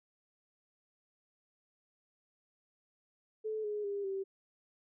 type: tone with pitch steps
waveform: sine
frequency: 434.1 / 418.1 / 402.7 / 387.9 Hz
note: A4 / G#4 / G4 / G4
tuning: -23 / +12 / +47 / -18 cents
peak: -34 dBFS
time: 3.44-4.24 s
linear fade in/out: 20 ms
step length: 200 ms
effects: none